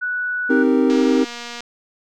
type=tone; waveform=sine; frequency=1477 Hz; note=F#6; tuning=3 cents flat; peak=-20 dBFS; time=0.01-0.64 s; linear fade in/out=20 ms
type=chord; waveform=triangle; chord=C minor seventh; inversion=none; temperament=equal; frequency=261.6 / 311.1 / 392 / 466.2 Hz; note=C4 / Eb4 / G4 / Bb4; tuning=0 / 0 / 0 / 0 cents; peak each=-14 / -17 / -19 / -19 dBFS; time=0.49-1.25 s; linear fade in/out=20 ms
type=click train; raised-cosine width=0.2 ms; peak=-15 dBFS; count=169; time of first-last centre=0.9-1.606 s; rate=238 Hz
effects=none